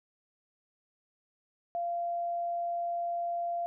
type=tone; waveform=sine; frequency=690 Hz; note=F5; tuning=21 cents flat; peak=-30 dBFS; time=1.75-3.66 s; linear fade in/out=0 ms; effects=none

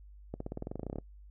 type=accelerating click train; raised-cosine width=2 ms; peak=-24 dBFS; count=16; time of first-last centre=0.34-0.985 s; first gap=64 ms; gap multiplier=0.94; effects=noise-tail reverb RT60 0.1 s tail -23 dB re dry + added 50 Hz sine -50 dBFS peak until 1.3 s

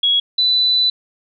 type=tone pair in turn; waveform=sine; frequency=3329 / 3988 Hz; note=G#7 / B7; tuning=+3 / +16 cents; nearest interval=minor third; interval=313 cents; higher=second; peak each=-12 / -12 dBFS; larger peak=neither; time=0.03-0.2 / 0.38-0.9 s; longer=second; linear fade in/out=5 ms; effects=none

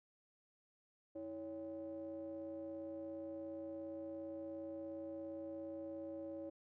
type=ring-modulated tone; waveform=triangle; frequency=117.4 Hz; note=A#2; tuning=13 cents sharp; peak=-39 dBFS; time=1.15-6.5 s; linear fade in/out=10 ms; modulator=441 Hz; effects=none

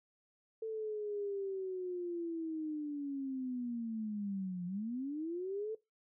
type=linear two-way sweep; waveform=sine; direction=down then up; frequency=446.9 to 174.61 to 446.9 Hz; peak=-36 dBFS; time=0.62-5.75 s; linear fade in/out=5 ms; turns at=4.66 s; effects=noise-tail reverb RT60 0.2 s tail -19 dB re dry

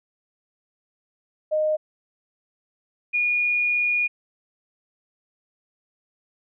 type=tone pair in turn; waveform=sine; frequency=617 / 2441 Hz; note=D#5 / D#7; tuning=-15 / -34 cents; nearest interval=2 octaves; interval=2381 cents; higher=second; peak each=-19 dBFS; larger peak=neither; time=1.51-1.77 / 3.13-4.08 s; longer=second; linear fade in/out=20 ms; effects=none

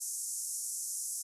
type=band-pass noise; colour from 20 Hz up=white; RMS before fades=-38 dBFS; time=0-1.23 s; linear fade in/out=20 ms; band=5900 to 11000 Hz; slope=48 dB/octave; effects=resampled to 32000 Hz

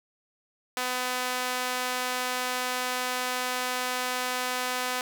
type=tone with high-pass filter; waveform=sawtooth; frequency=251.4 Hz; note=B3; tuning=31 cents sharp; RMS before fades=-30 dBFS; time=0.77-5.01 s; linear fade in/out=0 ms; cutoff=810 Hz; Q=0.68; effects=none

